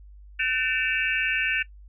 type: tone cluster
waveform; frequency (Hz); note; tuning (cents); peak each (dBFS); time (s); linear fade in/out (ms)
sine; 1522 / 1785 / 2310 / 2593 / 2768; F#6 / A6 / D7 / E7 / F7; +48 / +24 / -29 / -29 / -16; -29; 0.39-1.63; 10
effects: noise-tail reverb RT60 0.1 s tail -19 dB re dry + added 50 Hz sine -44 dBFS peak until 1.88 s